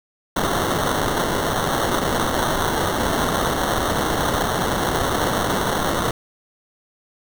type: noise with sample-and-hold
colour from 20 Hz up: violet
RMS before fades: -21 dBFS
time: 0.36-6.11 s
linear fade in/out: 5 ms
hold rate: 2450 Hz
effects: none